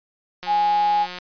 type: click train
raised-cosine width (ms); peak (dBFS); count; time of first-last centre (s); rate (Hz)
0.2; -16; 137; 0.43-1.186; 180
type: tone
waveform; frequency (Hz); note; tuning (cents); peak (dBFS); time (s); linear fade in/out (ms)
sine; 830.6; G#5; 0; -16; 0.46-1.07; 50
effects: resampled to 11025 Hz

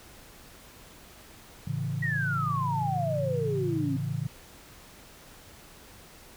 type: chord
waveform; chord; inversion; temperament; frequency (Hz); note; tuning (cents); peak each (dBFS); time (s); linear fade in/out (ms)
sine; A major; none; equal; 110 / 138.59 / 164.81; A2 / C#3 / E3; 0 / 0 / 0; -34 / -31 / -34; 1.67-4.27; 5
type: exponential sweep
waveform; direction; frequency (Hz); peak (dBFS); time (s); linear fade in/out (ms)
sine; down; 1936 to 260; -28; 2.02-3.97; 10
effects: pink hiss -51 dBFS RMS until 6.36 s

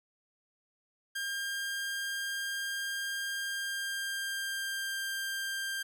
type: tone with pitch glide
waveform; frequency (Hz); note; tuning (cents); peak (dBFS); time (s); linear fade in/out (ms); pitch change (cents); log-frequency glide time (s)
sawtooth; 1604 to 1588.3; G6 to G6; +39 to +22; -30; 1.15-5.83; 10; -17; 3.3-5.01
effects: none

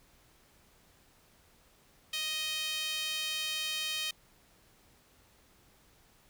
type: tone with high-pass filter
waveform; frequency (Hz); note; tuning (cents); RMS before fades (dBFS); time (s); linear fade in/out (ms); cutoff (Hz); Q
sawtooth; 624; D#5; +5; -35; 2.13-4.11; 5; 3000; 2.5
effects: pink hiss -64 dBFS RMS until 6.29 s

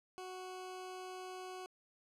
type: tone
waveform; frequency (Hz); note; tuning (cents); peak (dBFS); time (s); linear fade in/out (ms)
20% pulse; 370; F#4; 0; -40; 0.18-1.66; 0
effects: low-pass 10000 Hz 12 dB/octave + 13-bit

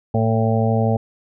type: harmonic tone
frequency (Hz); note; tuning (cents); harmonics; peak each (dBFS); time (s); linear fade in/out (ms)
112.2; A2; +34; 1 / 2 / 4 / 5 / 6 / 7; -18 / -21 / -24 / -25 / -26 / -26; 0.14-0.97; 5
effects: none

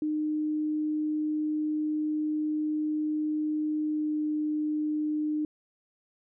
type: tone with pitch glide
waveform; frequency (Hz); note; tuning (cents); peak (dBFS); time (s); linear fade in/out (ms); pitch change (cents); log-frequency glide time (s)
sine; 305.4 to 303.6; D#4 to D#4; -32 to -42; -26; 0.02-5.45; 2; -10; 3.84-4.19
effects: none

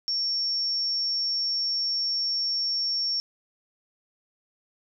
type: tone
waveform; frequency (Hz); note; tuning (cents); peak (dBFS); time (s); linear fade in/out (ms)
sine; 5480; F8; -34; -24; 0.08-3.2; 0
effects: 11-bit

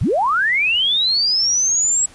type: linear sweep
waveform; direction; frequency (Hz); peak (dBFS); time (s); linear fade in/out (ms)
sine; up; 62.6 to 7770; -14; 0.01-2.06; 5
effects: pink hiss -45 dBFS RMS until 2.14 s + resampled to 24000 Hz

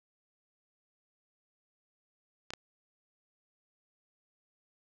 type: clicks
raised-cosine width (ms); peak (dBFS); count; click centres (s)
0.2; -21; 2; 2.505 / 2.536
effects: none

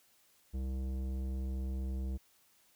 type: tone with tanh clipping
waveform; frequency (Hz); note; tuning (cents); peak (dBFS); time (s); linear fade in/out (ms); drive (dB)
triangle; 65.41; C2; 0; -36; 0.53-2.18; 20; 18
effects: white hiss -68 dBFS RMS until 2.75 s

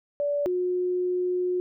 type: tone pair in turn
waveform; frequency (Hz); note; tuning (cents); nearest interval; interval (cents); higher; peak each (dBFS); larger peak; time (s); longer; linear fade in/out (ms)
sine; 578 / 361.4; D5 / F#4; -28 / -41; minor sixth; 813; first; -23; neither; 0.2-0.46 / 0.46-1.6; second; 0
effects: none

